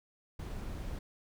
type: noise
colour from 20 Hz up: brown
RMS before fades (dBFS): -40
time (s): 0.39-0.99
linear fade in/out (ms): 5
effects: none